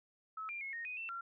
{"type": "tone with pitch steps", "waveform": "sine", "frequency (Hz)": [1295, 2384, 2173, 1856, 2495, 2681, 1371], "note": ["E6", "D7", "C#7", "A#6", "D#7", "E7", "F6"], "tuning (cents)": [-31, 25, -35, -8, 4, 29, -32], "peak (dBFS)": -40, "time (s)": [0.37, 1.21], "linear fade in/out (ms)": 5, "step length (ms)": 120, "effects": []}